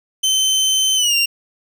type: tone with pitch glide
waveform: 25% pulse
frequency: 3081 to 2777 Hz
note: G7 to F7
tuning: -31 to -10 cents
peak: -10 dBFS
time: 0.23-1.26 s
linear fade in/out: 10 ms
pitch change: -179 cents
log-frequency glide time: 0.96-1.15 s
effects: none